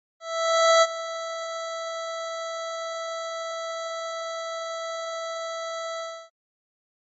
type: tone with ADSR envelope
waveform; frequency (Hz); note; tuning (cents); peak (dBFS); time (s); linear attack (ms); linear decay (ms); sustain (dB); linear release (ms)
25% pulse; 659.3; E5; 0; -10; 0.2-6.3; 620; 41; -16; 300
effects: MP3 32 kbps